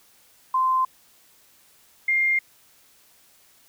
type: tone pair in turn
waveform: sine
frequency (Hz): 1038 / 2114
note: C6 / C7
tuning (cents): -14 / +17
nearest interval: octave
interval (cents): 1231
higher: second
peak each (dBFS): -18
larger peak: neither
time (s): 0.54-0.85 / 2.08-2.39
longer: neither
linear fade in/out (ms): 5
effects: white hiss -57 dBFS RMS until 3.68 s